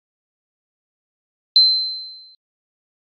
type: tone with exponential decay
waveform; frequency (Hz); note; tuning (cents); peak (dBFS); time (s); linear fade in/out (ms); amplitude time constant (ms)
sine; 4090; C8; -40; -6; 1.56-2.35; 1; 170
effects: AAC 48 kbps